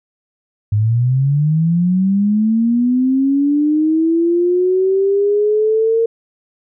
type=linear sweep; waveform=sine; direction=up; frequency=101.8 to 460 Hz; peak=-11 dBFS; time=0.72-6.06 s; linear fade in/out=5 ms; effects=none